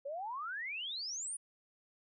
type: exponential sweep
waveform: sine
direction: up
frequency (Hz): 535 to 9956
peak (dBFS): -38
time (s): 0.05-1.37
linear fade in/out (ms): 10
effects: none